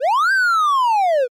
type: linear two-way sweep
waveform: triangle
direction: up then down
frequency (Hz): 466.2 to 1600 to 466.2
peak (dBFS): -11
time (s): 0-1.28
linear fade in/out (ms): 50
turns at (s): 0.32
effects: MP3 64 kbps